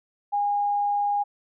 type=tone; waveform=sine; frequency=817 Hz; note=G#5; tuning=29 cents flat; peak=-21 dBFS; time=0.32-1.24 s; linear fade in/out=20 ms; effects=none